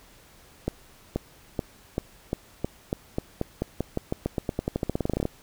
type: accelerating click train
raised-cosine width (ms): 2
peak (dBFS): -12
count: 30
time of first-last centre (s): 0.68-5.254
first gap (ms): 480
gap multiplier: 0.9
effects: pink hiss -54 dBFS RMS until 5.42 s